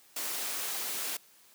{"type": "high-pass noise", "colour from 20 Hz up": "white", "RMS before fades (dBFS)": -35, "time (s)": [0.16, 1.17], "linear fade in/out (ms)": 5, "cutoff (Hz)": 260, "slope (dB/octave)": 12, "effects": ["white hiss -60 dBFS RMS until 1.54 s", "high-pass 150 Hz 12 dB/octave"]}